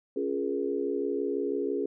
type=chord; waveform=sine; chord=Bb minor seventh; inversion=first; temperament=equal with one note detuned; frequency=277.2 / 349.2 / 415.3 / 474.9 Hz; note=Db4 / F4 / Ab4 / Bb4; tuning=0 / 0 / 0 / +32 cents; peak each=-33 / -34 / -30 / -36 dBFS; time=0.16-1.86 s; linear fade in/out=5 ms; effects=none